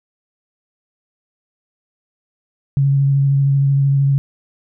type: tone with vibrato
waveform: sine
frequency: 138.59 Hz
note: C#3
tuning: in tune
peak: -11 dBFS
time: 2.77-4.18 s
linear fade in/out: 0 ms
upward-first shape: triangle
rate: 13 Hz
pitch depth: 19 cents each way
effects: none